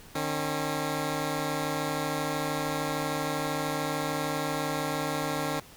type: tone pair together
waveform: 10% pulse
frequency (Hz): 152.2 / 271.4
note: D#3 / C#4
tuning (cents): -38 / -36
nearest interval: minor seventh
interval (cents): 1002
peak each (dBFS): -23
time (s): 0.15-5.6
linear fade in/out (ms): 5
effects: pink hiss -51 dBFS RMS until 5.76 s